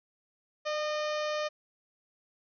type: harmonic tone with a mistuned harmonic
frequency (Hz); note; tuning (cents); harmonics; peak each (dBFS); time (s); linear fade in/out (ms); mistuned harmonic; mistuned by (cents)
610; D#5; -34; 1 / 2 / 3 / 4 / 5 / 6 / 7 / 8 / 9 / 10; -31 / -37 / -41 / -43 / -45 / -47 / -48 / -49 / -50 / -51; 0.65-1.49; 20; 1; -20
effects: none